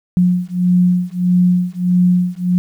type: beating tone pair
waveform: sine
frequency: 178.6 / 180.2 Hz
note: F3 / F#3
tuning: +39 / -45 cents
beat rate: 1.6 Hz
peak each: -14 dBFS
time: 0.17-2.58 s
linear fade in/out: 0 ms
effects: 8-bit